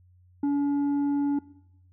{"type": "tone with tanh clipping", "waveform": "sine", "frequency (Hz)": 285.1, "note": "C#4", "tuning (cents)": 49, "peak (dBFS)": -23, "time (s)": [0.43, 1.39], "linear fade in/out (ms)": 5, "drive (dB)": 5, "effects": ["noise-tail reverb RT60 0.8 s tail -20 dB re dry", "added 90 Hz sine -55 dBFS peak until 1.92 s"]}